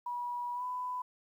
sine tone with pitch glide, 970 to 997.8 Hz, B5 to B5, -31 to +17 cents, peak -34 dBFS, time 0.06-1.02 s, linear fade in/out 5 ms, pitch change +48 cents, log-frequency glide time 0.54-0.63 s, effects 11-bit

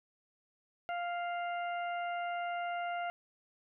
harmonic tone, 698.5 Hz, F5, in tune, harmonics 1 / 2 / 3 / 4, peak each -35 / -42 / -46 / -50 dBFS, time 0.89-3.1 s, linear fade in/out 0 ms, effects none

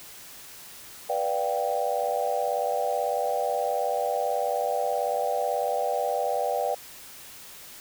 sine chord, G dominant seventh, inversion first, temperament just, 490 / 588 / 705.6 / 784 Hz, B4 / D5 / F5 / G5, -14 / +2 / +18 / 0 cents, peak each -30 / -29 / -30 / -29 dBFS, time 1.09-6.75 s, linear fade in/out 10 ms, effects white hiss -45 dBFS RMS until 7.8 s

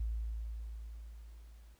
sine tone with level ramp, 55.6 Hz, A1, 19 cents sharp, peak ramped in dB -32 to -54 dBFS, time 0-1.75 s, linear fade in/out 5 ms, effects pink hiss -69 dBFS RMS until 1.79 s

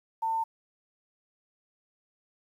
sine tone, 899 Hz, A5, 37 cents sharp, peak -26 dBFS, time 0.22-0.44 s, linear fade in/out 10 ms, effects 10-bit

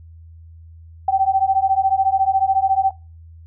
sine beating tone pair, 765 / 779 Hz, G5 / G5, -42 / -11 cents, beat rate 14 Hz, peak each -17 dBFS, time 1.08-2.91 s, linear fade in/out 5 ms, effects noise-tail reverb RT60 0.3 s tail -20 dB re dry + added 82 Hz sine -39 dBFS peak until 3.46 s

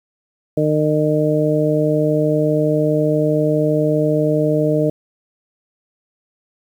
harmonic tone, 152.4 Hz, D#3, 36 cents flat, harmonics 1 / 2 / 3 / 4, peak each -19 / -19 / -19 / -19 dBFS, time 0.57-4.9 s, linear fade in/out 5 ms, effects 8-bit

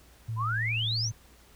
sine tone with vibrato, 112.4 Hz, A2, 37 cents sharp, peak -30 dBFS, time 0.28-1.12 s, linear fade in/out 10 ms, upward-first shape square, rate 9.6 Hz, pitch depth 13 cents each way
sine exponential sweep, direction up, 962 to 6380 Hz, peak -28 dBFS, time 0.36-1.11 s, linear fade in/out 50 ms
effects added 60 Hz sine -57 dBFS peak until 1.55 s + pink hiss -58 dBFS RMS until 1.55 s

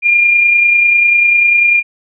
sine tone with amplitude modulation, 2406 Hz, D7, 41 cents sharp, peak -5 dBFS, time 0.02-1.83 s, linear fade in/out 50 ms, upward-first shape sine, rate 30.1 Hz, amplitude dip 35%, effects none

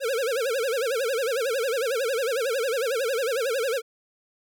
square tone with vibrato, 496 Hz, B4, 7 cents sharp, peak -24 dBFS, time 0-3.82 s, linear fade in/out 50 ms, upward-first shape sine, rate 11 Hz, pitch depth 210 cents each way, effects none

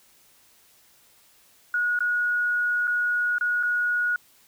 sine tone with dropouts, 1452 Hz, F#6, 33 cents flat, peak -21 dBFS, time 1.74-4.16 s, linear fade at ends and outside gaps 2 ms, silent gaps 1.99-2.005 / 2.872-2.877 / 3.383-3.41 / 3.629-3.633 s, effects white hiss -58 dBFS RMS until 4.47 s

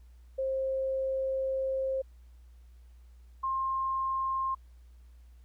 sine tone pair in turn, 531 / 1062 Hz, C5 / C6, +25 / +25 cents, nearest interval octave, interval 1200 cents, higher second, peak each -28 dBFS, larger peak neither, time 0.38-2.02 / 3.43-4.55 s, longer first, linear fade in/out 10 ms, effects added 60 Hz sine -51 dBFS peak until 5.44 s + pink hiss -72 dBFS RMS until 5.44 s

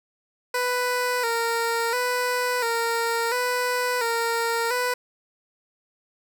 15% pulse tone with vibrato, 478.9 Hz, A#4, 47 cents sharp, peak -16 dBFS, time 0.54-4.94 s, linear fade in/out 5 ms, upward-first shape square, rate 0.72 Hz, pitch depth 60 cents each way, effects none

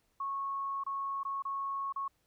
sine tone with dropouts, 1100 Hz, C#6, 14 cents flat, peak -33 dBFS, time 0.2-2.08 s, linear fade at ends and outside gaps 5 ms, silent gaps 0.837-0.864 / 1.233-1.25 / 1.423-1.451 / 1.925-1.96 s, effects pink hiss -75 dBFS RMS until 2.26 s

